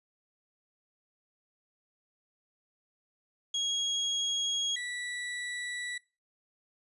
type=tone pair in turn; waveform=35% pulse; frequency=3296 / 1956 Hz; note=G#7 / B6; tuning=-14 / -17 cents; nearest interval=major sixth; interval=903 cents; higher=first; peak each=-27 / -33 dBFS; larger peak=first; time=3.54-4.76 / 4.76-5.98 s; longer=neither; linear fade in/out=5 ms; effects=noise-tail reverb RT60 0.3 s tail -22 dB re dry + resampled to 24000 Hz